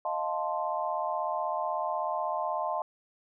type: chord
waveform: sine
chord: F dominant seventh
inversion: third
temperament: equal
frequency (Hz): 622.3 / 698.5 / 880 / 1046.5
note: Eb5 / F5 / A5 / C6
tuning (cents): 0 / 0 / 0 / 0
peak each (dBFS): -34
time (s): 0.05-2.82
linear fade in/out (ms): 2
effects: none